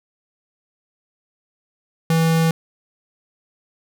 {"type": "tone", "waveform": "square", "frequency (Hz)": 163.3, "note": "E3", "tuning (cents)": -16, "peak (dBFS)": -15, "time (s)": [2.1, 2.51], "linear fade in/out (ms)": 2, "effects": []}